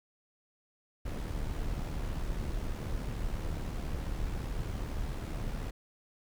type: noise with amplitude modulation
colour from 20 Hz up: brown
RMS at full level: -33 dBFS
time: 1.05-5.71 s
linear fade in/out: 10 ms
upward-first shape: sine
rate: 74.3 Hz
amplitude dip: 45%
effects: none